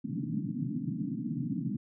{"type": "band-pass noise", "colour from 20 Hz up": "white", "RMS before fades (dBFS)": -34, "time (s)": [0.04, 1.77], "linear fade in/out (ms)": 10, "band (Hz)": [120, 300], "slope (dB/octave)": 96, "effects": []}